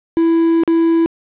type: tone with dropouts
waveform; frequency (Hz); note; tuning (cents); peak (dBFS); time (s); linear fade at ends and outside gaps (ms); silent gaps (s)
triangle; 330.8; E4; +6; -8; 0.17-1.06; 0; 0.635-0.677
effects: resampled to 8000 Hz + 7-bit